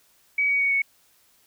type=tone with pitch steps; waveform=sine; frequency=2271 / 2253 / 2235 / 2217 Hz; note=C#7 / C#7 / C#7 / C#7; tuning=+41 / +28 / +14 / 0 cents; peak=-19 dBFS; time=0.38-0.82 s; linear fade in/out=5 ms; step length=110 ms; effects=white hiss -61 dBFS RMS until 1.46 s